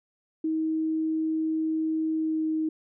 sine tone with pitch glide, 317.3 to 314.9 Hz, D#4 to D#4, +34 to +21 cents, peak -24 dBFS, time 0.44-2.69 s, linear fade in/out 5 ms, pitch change -13 cents, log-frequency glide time 2.15-2.45 s, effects none

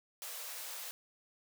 white high-pass noise, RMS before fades -44 dBFS, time 0.22-0.91 s, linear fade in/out 0 ms, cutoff 460 Hz, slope 96 dB/octave, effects none

